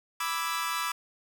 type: chord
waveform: sawtooth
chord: E dominant seventh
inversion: second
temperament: equal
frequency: 987.8 / 1174.7 / 1318.5 / 1661.2 Hz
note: B5 / D6 / E6 / G#6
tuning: 0 / 0 / 0 / 0 cents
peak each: -31 / -30 / -30 / -35 dBFS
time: 0.2-0.92 s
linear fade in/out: 5 ms
effects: none